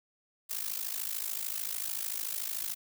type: noise with amplitude modulation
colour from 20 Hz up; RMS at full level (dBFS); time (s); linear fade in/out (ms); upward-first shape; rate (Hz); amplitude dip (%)
blue; -32; 0.49-2.75; 20; sine; 53.5; 85
effects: none